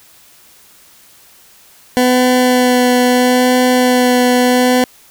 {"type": "tone with vibrato", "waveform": "20% pulse", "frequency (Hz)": 250, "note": "B3", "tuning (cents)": 21, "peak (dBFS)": -4, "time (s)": [1.97, 4.84], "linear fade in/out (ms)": 0, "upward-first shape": "sine", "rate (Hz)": 0.76, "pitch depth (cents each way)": 13, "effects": ["white hiss -45 dBFS RMS until 5.1 s"]}